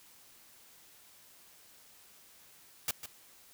white noise with echo, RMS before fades -32 dBFS, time 2.88-2.91 s, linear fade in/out 2 ms, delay 150 ms, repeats 1, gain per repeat -11 dB, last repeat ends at 3.06 s, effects white hiss -59 dBFS RMS until 3.53 s

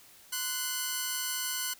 5% pulse tone pair together, 1035.4 / 1480 Hz, C6 / F#6, -18 / 0 cents, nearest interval tritone, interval 618 cents, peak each -25 / -21 dBFS, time 0.32-1.74 s, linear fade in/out 10 ms, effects white hiss -56 dBFS RMS until 1.79 s

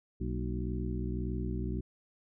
harmonic tone with a mistuned harmonic, 61.74 Hz, B1, in tune, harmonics 1 / 2 / 3 / 4 / 5 / 6, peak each -35 / -38 / -40 / -41 / -42 / -43 dBFS, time 0.2-1.81 s, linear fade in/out 10 ms, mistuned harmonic 4, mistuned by -110 cents, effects none

